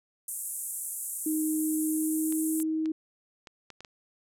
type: band-pass noise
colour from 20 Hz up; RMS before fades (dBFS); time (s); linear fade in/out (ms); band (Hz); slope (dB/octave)
pink; -36; 0.28-2.63; 2; 7900 to 13000; 48
type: tone with pitch glide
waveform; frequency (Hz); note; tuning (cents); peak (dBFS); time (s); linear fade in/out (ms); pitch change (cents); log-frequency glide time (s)
sine; 311.1 to 316; D#4 to D#4; 0 to +27; -26; 1.26-2.92; 5; +27; 1.8-2.5
type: clicks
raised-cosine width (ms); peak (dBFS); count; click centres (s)
0.2; -28; 7; 2.324 / 2.601 / 2.858 / 3.472 / 3.703 / 3.806 / 3.848
effects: none